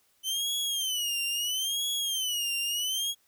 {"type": "tone with vibrato", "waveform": "sawtooth", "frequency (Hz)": 3050, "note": "G7", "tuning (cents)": -48, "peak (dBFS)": -25, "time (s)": [0.23, 3.15], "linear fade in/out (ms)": 50, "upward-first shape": "sine", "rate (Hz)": 0.75, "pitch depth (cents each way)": 160, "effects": ["white hiss -68 dBFS RMS until 3.27 s"]}